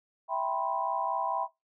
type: chord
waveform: sine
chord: C major seventh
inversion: first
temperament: equal with one note detuned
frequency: 659.3 / 784 / 982.1 / 1046.5 Hz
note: E5 / G5 / B5 / C6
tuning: 0 / 0 / -10 / 0 cents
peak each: -34 / -33 / -32 / -37 dBFS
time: 0.28-1.48 s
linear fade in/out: 50 ms
effects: noise-tail reverb RT60 0.2 s tail -19 dB re dry